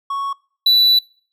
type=tone pair in turn; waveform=triangle; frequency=1108.7 / 3962 Hz; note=C#6 / B7; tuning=0 / +5 cents; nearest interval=octave + minor seventh; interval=2205 cents; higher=second; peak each=-18 / -8 dBFS; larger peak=second; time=0.1-0.33 / 0.66-0.99 s; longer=second; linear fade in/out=5 ms; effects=noise-tail reverb RT60 0.5 s tail -25 dB re dry